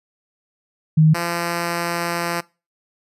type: tone pair in turn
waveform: sine / 5% pulse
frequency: 156.6 / 171.26 Hz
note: D#3 / F3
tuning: +11 / -34 cents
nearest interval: major second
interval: 155 cents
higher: second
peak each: -9 / -10 dBFS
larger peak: first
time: 0.97-1.14 / 1.14-2.41 s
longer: second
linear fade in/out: 10 ms
effects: noise-tail reverb RT60 0.3 s tail -23 dB re dry + resampled to 32000 Hz